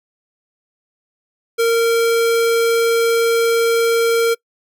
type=tone; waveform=square; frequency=461.4 Hz; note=A#4; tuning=18 cents flat; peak=-13 dBFS; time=1.58-4.35 s; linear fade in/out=20 ms; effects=noise-tail reverb RT60 0.1 s tail -24 dB re dry